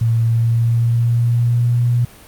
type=tone with pitch glide; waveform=sine; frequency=114.8 to 120.72 Hz; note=A#2 to B2; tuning=-26 to -39 cents; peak=-12 dBFS; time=0.01-2.05 s; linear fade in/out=5 ms; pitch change=+87 cents; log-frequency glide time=0.2-1.85 s; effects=pink hiss -42 dBFS RMS until 2.27 s + Opus 48 kbps